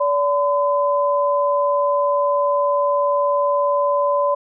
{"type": "tone pair together", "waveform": "sine", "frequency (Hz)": [575, 1015.4], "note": ["D5", "B5"], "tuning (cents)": [-37, 48], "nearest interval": "minor seventh", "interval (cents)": 985, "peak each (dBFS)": [-17, -19], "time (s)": [0, 4.35], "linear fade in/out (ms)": 10, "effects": []}